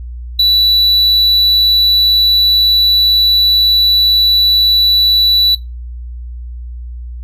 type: tone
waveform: triangle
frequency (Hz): 3951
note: B7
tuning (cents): 0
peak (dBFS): -5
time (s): 0.39-5.55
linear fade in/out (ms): 5
effects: noise-tail reverb RT60 0.2 s tail -18 dB re dry + added 60 Hz sine -23 dBFS peak until 7.23 s